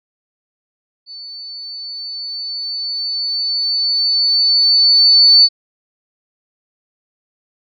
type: tone with level ramp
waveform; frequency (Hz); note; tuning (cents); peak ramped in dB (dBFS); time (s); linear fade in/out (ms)
sine; 4497; C#8; +24; -30 to -4; 1.06-5.49; 50
effects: none